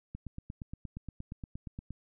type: click train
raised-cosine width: 5 ms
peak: -28 dBFS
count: 16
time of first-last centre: 0.15-1.906 s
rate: 8.54 Hz
effects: none